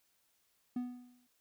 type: tone with exponential decay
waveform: triangle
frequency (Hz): 246.9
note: B3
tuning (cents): 0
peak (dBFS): -30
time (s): 0.76-1.27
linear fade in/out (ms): 5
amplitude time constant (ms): 110
effects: white hiss -75 dBFS RMS until 1.4 s